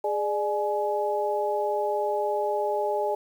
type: tone cluster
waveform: sine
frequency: 414.9 / 598 / 842 Hz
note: G#4 / D5 / G#5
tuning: -2 / +31 / +24 cents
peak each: -28 dBFS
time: 0.04-3.15 s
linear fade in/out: 5 ms
effects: 9-bit